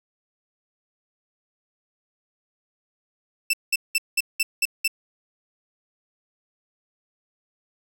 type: tone bursts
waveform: sawtooth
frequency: 2660 Hz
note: E7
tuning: 15 cents sharp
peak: -15 dBFS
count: 7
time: 3.5-4.878 s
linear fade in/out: 5 ms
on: 34 ms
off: 190 ms
effects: none